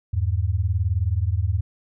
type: beating tone pair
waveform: sine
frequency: 82.2 / 101.2 Hz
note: E2 / G#2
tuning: -4 / -44 cents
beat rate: 19 Hz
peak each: -22 dBFS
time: 0.13-1.61 s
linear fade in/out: 10 ms
effects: none